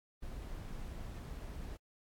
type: noise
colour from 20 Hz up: brown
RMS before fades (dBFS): -44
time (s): 0.22-1.77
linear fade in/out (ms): 10
effects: AAC 64 kbps